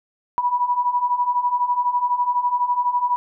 sine beating tone pair, 970 / 982 Hz, B5 / B5, -31 / -10 cents, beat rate 12 Hz, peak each -23 / -19 dBFS, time 0.38-3.16 s, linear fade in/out 0 ms, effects none

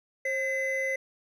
triangle tone pair together, 534 / 2033 Hz, C5 / B6, +35 / +50 cents, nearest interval octave + major seventh, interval 2315 cents, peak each -29 / -27 dBFS, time 0.25-0.96 s, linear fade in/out 5 ms, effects none

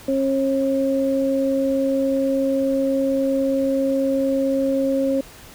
sine tone pair together, 270.5 / 541 Hz, C#4 / C#5, -42 / -42 cents, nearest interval octave, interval 1200 cents, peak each -20 dBFS, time 0.08-5.21 s, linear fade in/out 5 ms, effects pink hiss -43 dBFS RMS until 5.54 s

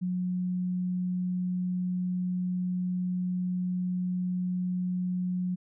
sine tone, 181.2 Hz, F#3, 36 cents flat, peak -27 dBFS, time 0.01-5.56 s, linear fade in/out 20 ms, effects none

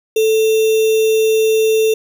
sine tone with sample-and-hold, 440 Hz, A4, in tune, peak -10 dBFS, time 0.16-1.94 s, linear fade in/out 5 ms, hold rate 3150 Hz, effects none

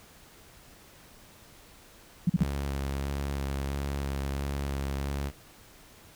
sine tone bursts, 174.7 Hz, F3, 1 cent sharp, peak -19 dBFS, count 3, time 2.27-2.433 s, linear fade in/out 5 ms, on 27 ms, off 41 ms
sawtooth tone with vibrato, 69.4 Hz, C#2, 3 cents sharp, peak -26 dBFS, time 2.37-5.32 s, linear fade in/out 50 ms, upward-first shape square, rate 1.5 Hz, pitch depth 15 cents each way
effects pink hiss -54 dBFS RMS until 6.15 s

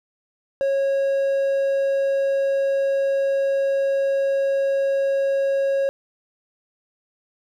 triangle tone, 548 Hz, C#5, 20 cents flat, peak -16 dBFS, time 0.61-5.89 s, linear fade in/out 0 ms, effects none

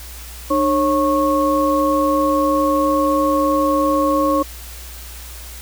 sine tone cluster, 300.5 / 547 / 1097 Hz, D4 / C#5 / C#6, +40 / -23 / -18 cents, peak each -18 dBFS, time 0.5-4.43 s, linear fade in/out 10 ms, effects added 60 Hz sine -34 dBFS peak until 5.61 s + white hiss -37 dBFS RMS until 5.61 s

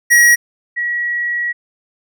square / sine tone pair in turn, 1906 / 1919.3 Hz, A#6 / B6, +38 / -50 cents, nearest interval unison, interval 12 cents, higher second, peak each -7 / -16 dBFS, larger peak first, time 0.1-0.36 / 0.76-1.53 s, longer second, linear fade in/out 20 ms, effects none

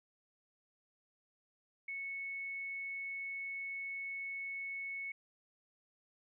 sine tone, 2207 Hz, C#7, 8 cents flat, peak -39 dBFS, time 1.88-5.12 s, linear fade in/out 5 ms, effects none

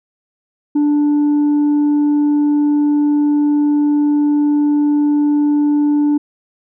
sine tone, 293.7 Hz, D4, in tune, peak -8 dBFS, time 0.75-6.18 s, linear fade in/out 10 ms, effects tanh soft clip ceiling -10 dBFS

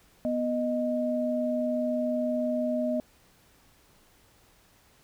sine tone pair together, 246 / 620 Hz, B3 / D#5, -7 / -6 cents, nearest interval octave + major third, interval 1601 cents, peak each -28 dBFS, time 0.25-3 s, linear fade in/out 0 ms, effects pink hiss -61 dBFS RMS until 5.03 s

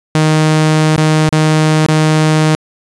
sawtooth tone with dropouts, 155.7 Hz, D#3, 2 cents sharp, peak -4 dBFS, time 0.15-2.55 s, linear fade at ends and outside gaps 0 ms, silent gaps 0.962-0.978 / 1.29-1.326 / 1.863-1.886 s, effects resampled to 22050 Hz

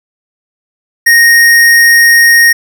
square tone, 1862 Hz, A#6, 2 cents flat, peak -3 dBFS, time 1.06-2.53 s, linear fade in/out 10 ms, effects none

